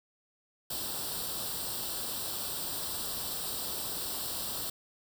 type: noise with comb filter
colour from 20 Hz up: white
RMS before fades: -36 dBFS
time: 0.7-4.7 s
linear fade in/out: 5 ms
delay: 0.23 ms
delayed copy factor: +0.75
effects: none